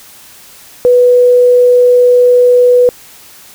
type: tone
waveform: sine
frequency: 492.9 Hz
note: B4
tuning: 3 cents flat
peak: -3 dBFS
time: 0.85-2.89 s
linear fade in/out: 0 ms
effects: white hiss -37 dBFS RMS until 3.54 s